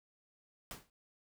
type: noise with exponential decay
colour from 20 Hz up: pink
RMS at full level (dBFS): -41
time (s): 0.71-0.9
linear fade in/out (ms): 1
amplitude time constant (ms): 40
effects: none